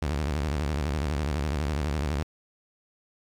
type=tone with vibrato; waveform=sawtooth; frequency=73.42 Hz; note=D2; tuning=in tune; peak=-22 dBFS; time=0.02-2.23 s; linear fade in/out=0 ms; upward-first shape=square; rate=12 Hz; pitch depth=140 cents each way; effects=low-pass 8000 Hz 12 dB/octave + 9-bit